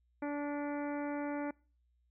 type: harmonic tone with a mistuned harmonic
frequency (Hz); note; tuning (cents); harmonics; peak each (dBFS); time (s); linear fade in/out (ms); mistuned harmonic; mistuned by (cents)
290; D4; -22; 1 / 2 / 3 / 4 / 5 / 6 / 7 / 8; -36 / -41 / -44 / -52 / -49 / -54 / -53 / -55; 0.22-1.51; 5; 6; +17
effects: noise-tail reverb RT60 0.4 s tail -25 dB re dry + added 60 Hz sine -70 dBFS peak until 2.1 s